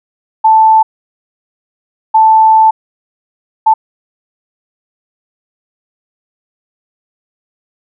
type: tone bursts at uneven times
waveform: sine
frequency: 880 Hz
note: A5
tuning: in tune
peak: -3 dBFS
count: 3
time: 0.44-0.83 / 2.14-2.71 / 3.66-3.74 s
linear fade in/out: 10 ms
effects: none